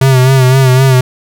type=tone with vibrato; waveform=square; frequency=130.81 Hz; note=C3; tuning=in tune; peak=-5 dBFS; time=0.01-1.01 s; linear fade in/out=5 ms; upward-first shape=sine; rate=3.9 Hz; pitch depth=52 cents each way; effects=none